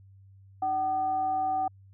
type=tone with frequency modulation; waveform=sine; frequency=759 Hz; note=F#5; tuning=44 cents sharp; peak=-25 dBFS; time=0.62-1.68 s; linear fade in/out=5 ms; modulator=454 Hz; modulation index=0.27; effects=added 97 Hz sine -51 dBFS peak until 1.93 s